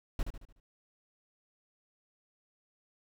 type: noise with echo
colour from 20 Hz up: brown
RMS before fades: -30 dBFS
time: 0.19-0.23 s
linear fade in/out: 2 ms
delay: 74 ms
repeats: 5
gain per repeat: -7 dB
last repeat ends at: 0.6 s
effects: none